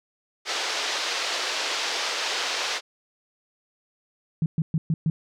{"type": "band-pass noise", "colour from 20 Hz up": "white", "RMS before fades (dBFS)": -28, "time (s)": [0.45, 2.81], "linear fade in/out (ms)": 50, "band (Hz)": [390, 5400], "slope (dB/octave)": 24}
{"type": "tone bursts", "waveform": "sine", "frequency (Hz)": 159.6, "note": "D#3", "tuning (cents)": 44, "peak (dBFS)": -19, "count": 5, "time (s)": [4.42, 5.1], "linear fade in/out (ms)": 2, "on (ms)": 40, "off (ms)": 120}
{"effects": []}